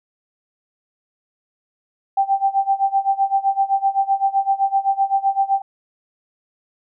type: tone with tremolo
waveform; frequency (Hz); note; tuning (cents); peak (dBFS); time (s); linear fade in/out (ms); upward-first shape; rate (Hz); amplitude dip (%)
sine; 784; G5; 0; -12; 2.17-5.62; 5; sine; 7.8; 90
effects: none